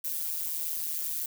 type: noise with amplitude modulation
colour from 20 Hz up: violet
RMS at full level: -29 dBFS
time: 0.04-1.26 s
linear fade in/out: 5 ms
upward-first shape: sine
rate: 158 Hz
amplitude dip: 85%
effects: none